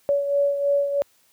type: beating tone pair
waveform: sine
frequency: 566 / 569.1 Hz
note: C#5 / C#5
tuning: +36 / +45 cents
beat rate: 3.1 Hz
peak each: -19 / -27 dBFS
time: 0.09-1.02 s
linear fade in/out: 0 ms
effects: white hiss -61 dBFS RMS until 1.32 s + high-pass 60 Hz 12 dB/octave